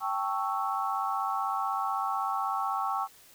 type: chord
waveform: sine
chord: A dominant seventh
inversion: third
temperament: equal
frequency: 784 / 880 / 1108.7 / 1318.5 Hz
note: G5 / A5 / C#6 / E6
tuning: 0 / 0 / 0 / 0 cents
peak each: -32 / -36 / -32 / -34 dBFS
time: 0-3.08 s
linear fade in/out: 50 ms
effects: white hiss -56 dBFS RMS until 3.34 s